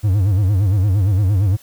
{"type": "tone with vibrato", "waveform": "triangle", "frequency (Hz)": 98.2, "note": "G2", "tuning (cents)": 4, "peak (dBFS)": -10, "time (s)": [0.03, 1.57], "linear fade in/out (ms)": 20, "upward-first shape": "sine", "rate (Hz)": 8.7, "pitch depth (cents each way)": 150, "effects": ["white hiss -48 dBFS RMS until 1.62 s"]}